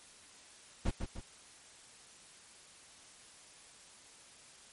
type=noise with echo; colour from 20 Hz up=brown; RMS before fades=-30 dBFS; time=0.85-0.91 s; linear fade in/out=10 ms; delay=150 ms; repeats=2; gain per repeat=-6 dB; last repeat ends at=1.21 s; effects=white hiss -57 dBFS RMS until 4.72 s + MP3 48 kbps